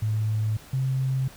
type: tone pair in turn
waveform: sine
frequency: 108.3 / 132.08 Hz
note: A2 / C3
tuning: -27 / +17 cents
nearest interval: minor third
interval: 344 cents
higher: second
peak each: -22 dBFS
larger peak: neither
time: 0.02-0.57 / 0.73-1.28 s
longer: neither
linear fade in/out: 5 ms
effects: pink hiss -48 dBFS RMS until 1.36 s